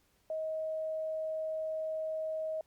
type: tone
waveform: sine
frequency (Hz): 632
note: D#5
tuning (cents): +27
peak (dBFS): -33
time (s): 0.3-2.61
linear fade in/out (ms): 2
effects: pink hiss -71 dBFS RMS until 2.66 s + Opus 48 kbps